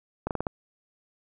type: slowing click train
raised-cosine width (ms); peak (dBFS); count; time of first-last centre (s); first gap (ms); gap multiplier
1; -14; 5; 0.27-0.468; 38; 1.18
effects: none

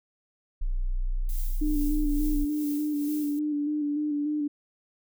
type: tone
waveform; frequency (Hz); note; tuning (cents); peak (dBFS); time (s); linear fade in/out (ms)
sine; 30.62; B0; -14; -24; 0.61-2.45; 10
type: noise with tremolo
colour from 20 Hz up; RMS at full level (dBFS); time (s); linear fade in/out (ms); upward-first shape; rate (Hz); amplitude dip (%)
violet; -40; 1.29-3.39; 0; triangle; 2.3; 65
type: tone with vibrato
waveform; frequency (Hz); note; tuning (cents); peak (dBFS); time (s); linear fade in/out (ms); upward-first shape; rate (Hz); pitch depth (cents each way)
sine; 295.9; D4; +13; -25; 1.61-4.48; 10; square; 3.4; 26
effects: none

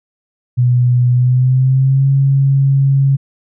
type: tone with pitch glide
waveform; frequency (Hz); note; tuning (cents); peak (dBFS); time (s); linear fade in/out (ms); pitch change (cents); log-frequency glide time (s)
sine; 123.47 to 137; B2 to C#3; 0 to -20; -8; 0.57-3.17; 20; +180; 1.12-2.09
effects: none

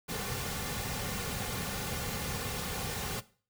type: noise with comb filter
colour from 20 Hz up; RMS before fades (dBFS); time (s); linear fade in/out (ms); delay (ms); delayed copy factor
pink; -36; 0.08-3.21; 20; 3.1; -0.6
effects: noise-tail reverb RT60 0.4 s tail -17 dB re dry

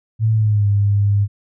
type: tone with pitch glide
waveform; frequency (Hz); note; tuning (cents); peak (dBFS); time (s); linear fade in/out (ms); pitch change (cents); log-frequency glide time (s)
sine; 110.7 to 101.51; A2 to G#2; +11 to -39; -12; 0.19-1.28; 50; -150; 0.33-0.67
effects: none

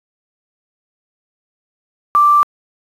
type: tone with quantisation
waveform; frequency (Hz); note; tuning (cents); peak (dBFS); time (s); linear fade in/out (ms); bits
sine; 1174.7; D6; 0; -7; 2.15-2.43; 0; 6
effects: resampled to 32000 Hz

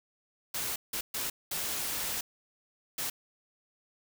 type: noise bursts at uneven times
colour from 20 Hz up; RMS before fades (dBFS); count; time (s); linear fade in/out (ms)
white; -34; 5; 0.54-0.76 / 0.93-1.01 / 1.14-1.3 / 1.51-2.21 / 2.98-3.1; 5
effects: none

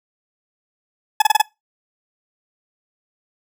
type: tone bursts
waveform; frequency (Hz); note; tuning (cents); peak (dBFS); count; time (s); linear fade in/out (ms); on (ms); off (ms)
40% pulse; 855; A5; -50; -8; 5; 1.2-1.416; 5; 20; 29
effects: noise-tail reverb RT60 0.2 s tail -22 dB re dry

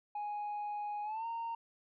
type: tone with pitch glide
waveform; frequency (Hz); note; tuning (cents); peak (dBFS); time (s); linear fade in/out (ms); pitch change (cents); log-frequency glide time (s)
sine; 830.6 to 921.6; G#5 to A#5; 0 to -20; -34; 0.15-1.55; 5; +180; 1.03-1.26
effects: tanh soft clip ceiling -35 dBFS

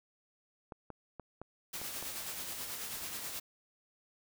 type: clicks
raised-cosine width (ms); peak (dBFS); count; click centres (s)
1; -30; 6; 0.722 / 0.903 / 1.197 / 1.416 / 1.816 / 2.026
type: noise with tremolo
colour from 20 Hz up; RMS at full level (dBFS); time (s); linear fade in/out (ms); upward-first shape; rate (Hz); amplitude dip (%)
white; -40; 1.73-3.4; 10; sine; 9.3; 35
effects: none

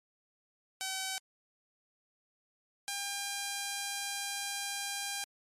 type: tone pair in turn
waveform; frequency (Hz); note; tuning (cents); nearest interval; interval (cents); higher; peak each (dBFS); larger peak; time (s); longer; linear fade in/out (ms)
5% pulse; 763 / 801.7; G5 / G5; -47 / +39; minor second; 86; second; -23; neither; 0.81-1.18 / 2.88-5.24; second; 0
effects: MP3 64 kbps

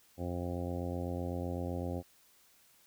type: harmonic tone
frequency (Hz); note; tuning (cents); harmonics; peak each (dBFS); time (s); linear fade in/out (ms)
87.9; F2; +12; 1 / 2 / 3 / 4 / 5 / 6 / 7 / 8 / 9; -38 / -42 / -41 / -44 / -48 / -43 / -49 / -49 / -50; 0.17-2.03; 50
effects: white hiss -65 dBFS RMS until 2.86 s

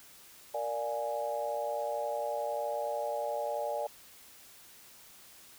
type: chord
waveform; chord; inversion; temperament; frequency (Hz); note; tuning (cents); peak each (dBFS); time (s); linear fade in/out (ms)
sine; Bb dominant seventh; none; equal; 466.2 / 587.3 / 698.5 / 830.6; Bb4 / D5 / F5 / Ab5; 0 / 0 / 0 / 0; -40 / -34 / -40 / -37; 0.54-3.87; 5
effects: white hiss -55 dBFS RMS until 5.58 s

